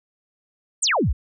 sine exponential sweep, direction down, 9397 to 43.75 Hz, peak -17 dBFS, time 0.82-1.13 s, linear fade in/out 10 ms, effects none

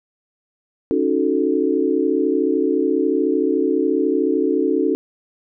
sine chord, D# half-diminished seventh, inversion third, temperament equal, 277.2 / 311.1 / 370 / 440 Hz, C#4 / D#4 / F#4 / A4, 0 / 0 / 0 / 0 cents, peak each -21 dBFS, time 0.91-4.95 s, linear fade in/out 0 ms, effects none

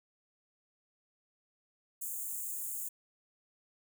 white high-pass noise, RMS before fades -39 dBFS, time 2.01-2.89 s, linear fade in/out 10 ms, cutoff 6700 Hz, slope 96 dB/octave, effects none

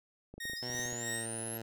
clicks, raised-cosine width 2 ms, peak -34 dBFS, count 10, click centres 0.34 / 0.38 / 0.454 / 0.498 / 0.534 / 0.7 / 0.749 / 0.794 / 0.857 / 0.928 s
sawtooth tone with tremolo, 1861 Hz, A#6, 3 cents flat, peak -33 dBFS, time 0.4-1.26 s, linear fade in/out 5 ms, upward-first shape sine, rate 3.1 Hz, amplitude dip 80%
sine exponential sweep, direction up, 4978 to 11600 Hz, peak -39 dBFS, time 0.56-1.58 s, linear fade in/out 10 ms
10% pulse tone with pitch glide, 123.47 to 113.88 Hz, B2 to A#2, 0 to -40 cents, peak -32 dBFS, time 0.62-1.62 s, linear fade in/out 5 ms, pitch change -140 cents, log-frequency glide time 0.8-1.23 s
effects none

